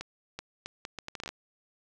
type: accelerating click train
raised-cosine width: 0.2 ms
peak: -20 dBFS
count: 12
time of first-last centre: 0.01-1.29 s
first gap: 380 ms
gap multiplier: 0.71
effects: none